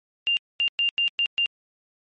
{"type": "tone bursts at uneven times", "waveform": "sine", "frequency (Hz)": 2794, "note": "F7", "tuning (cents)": 0, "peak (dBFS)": -19, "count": 6, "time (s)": [[0.27, 0.37], [0.6, 0.68], [0.79, 0.89], [0.98, 1.08], [1.19, 1.26], [1.38, 1.46]], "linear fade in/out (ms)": 0, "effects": ["MP3 32 kbps"]}